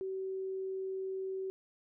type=tone; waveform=sine; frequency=381.1 Hz; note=G4; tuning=49 cents flat; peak=-35 dBFS; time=0.01-1.5 s; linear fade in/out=0 ms; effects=none